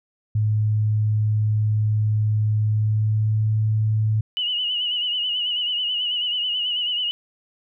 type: tone with pitch glide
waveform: sine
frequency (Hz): 107.1 to 108.53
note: A2 to A2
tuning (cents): -46 to -23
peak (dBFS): -17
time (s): 0.35-4.21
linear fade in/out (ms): 5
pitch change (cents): +23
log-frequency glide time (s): 2.62-3.53
type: tone with vibrato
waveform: sine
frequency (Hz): 2935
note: F#7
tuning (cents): -15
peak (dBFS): -21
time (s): 4.37-7.11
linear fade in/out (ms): 0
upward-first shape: sine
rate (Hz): 9.2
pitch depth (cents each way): 56
effects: none